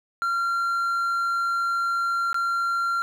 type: tone with dropouts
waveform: triangle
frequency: 1377 Hz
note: F6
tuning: 25 cents flat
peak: -20 dBFS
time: 0.22-3.02 s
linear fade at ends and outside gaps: 0 ms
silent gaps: 2.33-2.344 s
effects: none

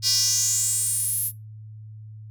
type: tone with high-pass filter sweep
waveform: square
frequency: 219.4 Hz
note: A3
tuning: 5 cents flat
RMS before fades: -23 dBFS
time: 0.02-1.32 s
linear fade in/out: 50 ms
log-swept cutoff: 4900 to 12000 Hz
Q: 5
effects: noise-tail reverb RT60 0.2 s tail -20 dB re dry + added 108 Hz sine -38 dBFS peak until 2.3 s

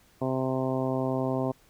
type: harmonic tone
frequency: 130.81 Hz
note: C3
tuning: in tune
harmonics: 1 / 2 / 3 / 4 / 5 / 6 / 7 / 8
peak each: -32 / -30 / -33 / -34 / -33 / -40 / -39 / -41 dBFS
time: 0.21-1.52 s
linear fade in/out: 10 ms
effects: pink hiss -61 dBFS RMS until 1.69 s

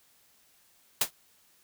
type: noise with exponential decay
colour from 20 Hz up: white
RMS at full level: -19 dBFS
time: 1.01-1.11 s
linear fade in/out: 5 ms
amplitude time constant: 20 ms
effects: white hiss -64 dBFS RMS until 1.63 s

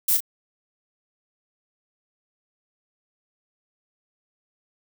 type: noise with echo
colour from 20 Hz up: violet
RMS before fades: -20 dBFS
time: 0.08-0.17 s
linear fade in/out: 5 ms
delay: 35 ms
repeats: 1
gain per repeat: -7 dB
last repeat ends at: 0.205 s
effects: none

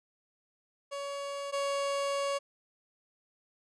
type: tone pair in turn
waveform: 30% pulse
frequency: 562 / 559.4 Hz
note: C#5 / C#5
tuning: +24 / +16 cents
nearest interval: unison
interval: 8 cents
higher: first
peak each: -33 / -27 dBFS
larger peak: second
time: 0.91-1.52 / 1.52-2.39 s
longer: second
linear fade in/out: 20 ms
effects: resampled to 22050 Hz

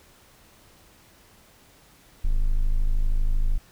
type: tone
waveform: triangle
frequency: 26.41 Hz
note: G#0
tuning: 30 cents sharp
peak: -16 dBFS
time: 2.24-3.58 s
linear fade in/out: 10 ms
effects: pink hiss -55 dBFS RMS until 3.71 s

